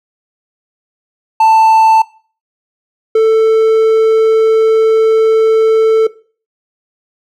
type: tone pair in turn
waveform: triangle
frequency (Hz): 886 / 443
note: A5 / A4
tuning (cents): +12 / +12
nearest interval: octave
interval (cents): 1200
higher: first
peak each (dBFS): -3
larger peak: neither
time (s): 1.4-2.02 / 3.15-6.07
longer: second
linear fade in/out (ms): 5
effects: noise-tail reverb RT60 0.4 s tail -19 dB re dry